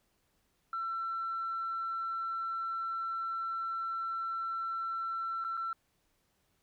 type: tone with dropouts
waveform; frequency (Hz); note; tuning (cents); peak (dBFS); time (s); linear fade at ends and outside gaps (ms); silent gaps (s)
sine; 1345; E6; +34; -32; 0.73-5.73; 2; 5.441-5.447 / 5.57-5.574
effects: tanh soft clip ceiling -29 dBFS + pink hiss -75 dBFS RMS until 6.62 s